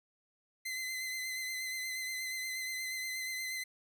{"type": "tone with vibrato", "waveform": "sawtooth", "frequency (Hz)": 2050, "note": "C7", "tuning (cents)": -36, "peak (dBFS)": -33, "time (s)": [0.65, 3.64], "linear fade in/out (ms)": 10, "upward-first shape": "sine", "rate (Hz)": 8.4, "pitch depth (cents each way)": 26, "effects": []}